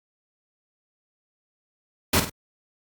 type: noise with echo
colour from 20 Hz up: pink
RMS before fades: -19 dBFS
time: 2.13-2.2 s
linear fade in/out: 5 ms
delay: 49 ms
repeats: 2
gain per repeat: -8 dB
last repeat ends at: 2.298 s
effects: high-pass 60 Hz 12 dB/octave + Opus 48 kbps